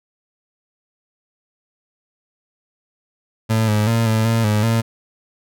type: tone with pitch steps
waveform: 30% pulse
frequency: 111.3 / 106.1 / 114.8 / 110.5 / 114.2 / 105.8 / 114.1 Hz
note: A2 / G#2 / A#2 / A2 / A#2 / G#2 / A#2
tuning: +20 / +38 / -26 / +8 / -35 / +33 / -37 cents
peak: -12 dBFS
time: 3.49-4.82 s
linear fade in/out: 20 ms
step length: 190 ms
effects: none